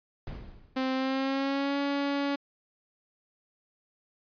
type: noise with exponential decay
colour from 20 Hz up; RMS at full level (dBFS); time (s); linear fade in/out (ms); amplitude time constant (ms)
brown; -34; 0.27-0.96; 1; 150
type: tone with pitch glide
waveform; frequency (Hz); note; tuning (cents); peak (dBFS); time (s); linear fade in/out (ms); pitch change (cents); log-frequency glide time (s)
sawtooth; 261.6 to 282; C4 to C#4; 0 to +30; -23; 0.76-2.36; 10; +130; 0.94-1.78
effects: resampled to 11025 Hz